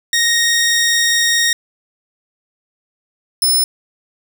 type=tone pair in turn; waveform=15% pulse; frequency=1864.7 / 5236 Hz; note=A#6 / E8; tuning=0 / -13 cents; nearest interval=octave + tritone; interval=1787 cents; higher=second; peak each=-6 dBFS; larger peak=neither; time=0.13-1.53 / 3.42-3.64 s; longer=first; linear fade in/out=2 ms; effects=none